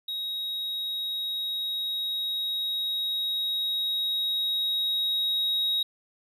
triangle tone with level ramp, 3792 Hz, A#7, 29 cents sharp, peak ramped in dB -28 to -21 dBFS, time 0.08-5.83 s, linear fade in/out 5 ms, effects tanh soft clip ceiling -17 dBFS

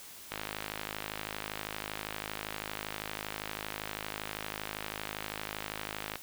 click train, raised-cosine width 0.3 ms, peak -19 dBFS, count 308, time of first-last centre 0.32-6.157 s, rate 52.6 Hz, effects white hiss -49 dBFS RMS until 6.22 s

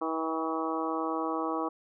harmonic tone with a mistuned harmonic, 160.8 Hz, E3, 43 cents flat, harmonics 2 / 3 / 4 / 5 / 6 / 7 / 8, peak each -33 / -36 / -39 / -37 / -39 / -35 / -41 dBFS, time 0.01-1.69 s, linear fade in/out 10 ms, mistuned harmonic 6, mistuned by +20 cents, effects none

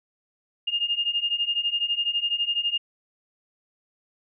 sine beating tone pair, 2822 / 2834 Hz, F7 / F7, +17 / +25 cents, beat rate 12 Hz, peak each -27 / -25 dBFS, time 0.67-2.78 s, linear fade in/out 10 ms, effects none

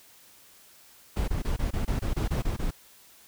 brown noise bursts, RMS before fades -27 dBFS, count 11, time 1.16-2.71 s, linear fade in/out 10 ms, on 120 ms, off 23 ms, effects white hiss -55 dBFS RMS until 3.27 s

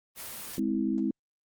white noise, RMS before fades -40 dBFS, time 0.15-0.6 s, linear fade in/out 50 ms
sine chord, Ab augmented, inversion none, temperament just, 207.7 / 259.6 / 324.5 Hz, Ab3 / C4 / E4, 0 / -13 / -27 cents, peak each -30 dBFS, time 0.58-1.11 s, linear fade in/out 2 ms
effects Opus 24 kbps

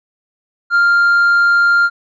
sine tone with tanh clipping, 1396.9 Hz, F6, in tune, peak -9 dBFS, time 0.7-1.9 s, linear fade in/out 50 ms, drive 2 dB, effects none

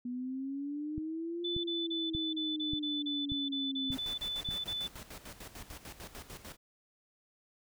sine exponential two-way sweep, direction up then down, 243 to 348.3 to 262.5 Hz, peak -35 dBFS, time 0.05-3.97 s, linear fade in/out 5 ms, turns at 1.44 s
click train, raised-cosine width 5 ms, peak -27 dBFS, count 7, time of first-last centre 0.98-4.489 s, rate 1.71 Hz
sine tone bursts, 3500 Hz, A7, 10 cents flat, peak -34 dBFS, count 15, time 1.44-4.874 s, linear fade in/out 10 ms, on 200 ms, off 31 ms
pink noise with tremolo, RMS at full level -46 dBFS, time 3.91-6.57 s, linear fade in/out 20 ms, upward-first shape square, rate 6.7 Hz, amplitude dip 70%
effects none

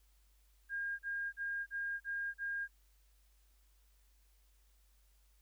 sine tone bursts, 1616 Hz, G#6, 48 cents flat, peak -36 dBFS, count 6, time 0.69-2.68 s, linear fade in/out 50 ms, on 300 ms, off 38 ms, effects added 50 Hz sine -66 dBFS peak until 5.41 s + white hiss -75 dBFS RMS until 5.41 s

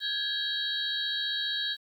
sine tone cluster, 1608 / 1683 / 3216 / 3867 / 4431 Hz, G6 / G#6 / G7 / B7 / C#8, +44 / +23 / +44 / -37 / -2 cents, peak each -40 / -36 / -36 / -31 / -37 dBFS, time 0-1.77 s, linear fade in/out 50 ms, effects 10-bit

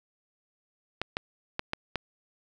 clicks, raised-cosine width 0.3 ms, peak -13 dBFS, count 5, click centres 1.016 / 1.169 / 1.594 / 1.734 / 1.957 s, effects none

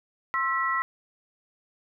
sine tone cluster, 1061 / 1326 / 1944 Hz, C6 / E6 / B6, +24 / +10 / -28 cents, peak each -28 dBFS, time 0.34-0.82 s, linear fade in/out 0 ms, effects none

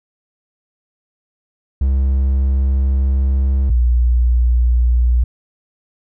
triangle / sine tone pair in turn, 66.8 / 60.23 Hz, C2 / B1, +36 / -43 cents, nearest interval major second, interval 179 cents, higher first, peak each -10 / -10 dBFS, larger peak neither, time 1.81-3.7 / 3.7-5.24 s, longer first, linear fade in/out 5 ms, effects none

